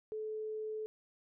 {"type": "tone", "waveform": "sine", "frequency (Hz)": 432.9, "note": "A4", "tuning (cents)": -28, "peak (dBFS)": -37, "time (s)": [0.12, 0.86], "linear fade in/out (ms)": 0, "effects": []}